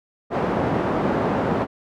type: band-pass noise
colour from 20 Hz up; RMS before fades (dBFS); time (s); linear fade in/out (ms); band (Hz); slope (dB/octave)
pink; -22; 0.3-1.67; 50; 160 to 970; 12
effects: none